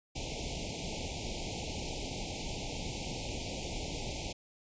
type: band-stop noise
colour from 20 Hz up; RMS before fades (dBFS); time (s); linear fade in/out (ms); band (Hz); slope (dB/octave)
pink; -38; 0.15-4.33; 10; 890 to 2200; 96
effects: resampled to 16000 Hz